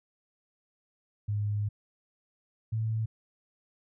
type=tone pair in turn; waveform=sine; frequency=103.83 / 110.96 Hz; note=G#2 / A2; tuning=0 / +15 cents; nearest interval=minor second; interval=115 cents; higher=second; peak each=-27 dBFS; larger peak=neither; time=1.28-1.69 / 2.72-3.06 s; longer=first; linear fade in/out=10 ms; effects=none